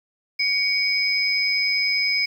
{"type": "tone pair together", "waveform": "sine", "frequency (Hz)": [2245, 5040], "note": ["C#7", "D#8"], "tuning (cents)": [21, 21], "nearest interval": "octave + major second", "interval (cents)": 1400, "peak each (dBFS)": [-21, -22], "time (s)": [0.39, 2.26], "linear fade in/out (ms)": 10, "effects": ["8-bit"]}